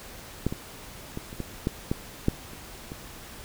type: clicks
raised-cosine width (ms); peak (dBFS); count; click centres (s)
3; -11 / -18 / -19 / -26 / -18 / -11 / -12 / -8 / -29 / -24; 10; 0.466 / 0.525 / 1.174 / 1.329 / 1.403 / 1.671 / 1.915 / 2.284 / 2.534 / 2.919
effects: pink hiss -44 dBFS RMS until 3.44 s